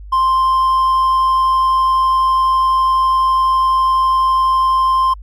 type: tone with hard clipping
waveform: triangle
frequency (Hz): 1048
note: C6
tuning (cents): +2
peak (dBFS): -11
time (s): 0.12-5.14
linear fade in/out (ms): 10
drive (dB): 5
effects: added 50 Hz sine -30 dBFS peak until 5.22 s + MP3 64 kbps